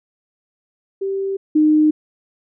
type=tone pair in turn; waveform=sine; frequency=389.8 / 306.4 Hz; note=G4 / D#4; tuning=-10 / -27 cents; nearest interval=major third; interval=417 cents; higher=first; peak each=-19 / -10 dBFS; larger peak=second; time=1.01-1.37 / 1.55-1.91 s; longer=neither; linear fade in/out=10 ms; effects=none